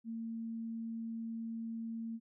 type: tone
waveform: sine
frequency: 227.3 Hz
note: A#3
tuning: 43 cents flat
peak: -38 dBFS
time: 0.04-2.2 s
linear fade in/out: 50 ms
effects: none